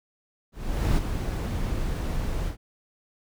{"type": "noise with ADSR envelope", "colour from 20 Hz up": "brown", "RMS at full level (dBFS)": -21, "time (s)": [0.52, 2.57], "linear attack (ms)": 450, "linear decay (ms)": 22, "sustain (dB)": -7, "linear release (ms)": 98, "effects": []}